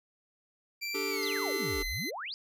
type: tone with pitch glide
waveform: 25% pulse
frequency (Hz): 2349 to 2045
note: D7 to C7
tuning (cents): 0 to -40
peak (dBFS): -30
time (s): 0.81-2.11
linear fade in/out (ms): 20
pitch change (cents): -240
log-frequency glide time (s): 1.1-1.25
type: chord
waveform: square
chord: D suspended fourth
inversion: none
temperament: equal with one note detuned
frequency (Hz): 293.7 / 392 / 441.5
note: D4 / G4 / A4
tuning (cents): 0 / 0 / +6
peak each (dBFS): -40 / -36 / -39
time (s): 0.94-1.83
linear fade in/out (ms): 10
type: exponential two-way sweep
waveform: sine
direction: down then up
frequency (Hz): 5090 to 34.25 to 5090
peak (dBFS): -36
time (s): 1.23-2.34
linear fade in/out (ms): 0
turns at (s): 1.85
effects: none